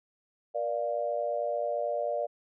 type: tone cluster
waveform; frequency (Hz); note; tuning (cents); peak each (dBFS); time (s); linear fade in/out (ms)
sine; 475.3 / 589 / 698; A#4 / D5 / F5; +34 / +5 / -1; -35 / -30 / -34; 0.54-2.27; 20
effects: none